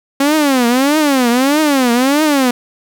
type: tone with vibrato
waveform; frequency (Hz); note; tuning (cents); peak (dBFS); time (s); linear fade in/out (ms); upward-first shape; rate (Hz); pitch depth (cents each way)
sawtooth; 270.8; C#4; -40; -6; 0.2-2.51; 5; triangle; 1.6; 270
effects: none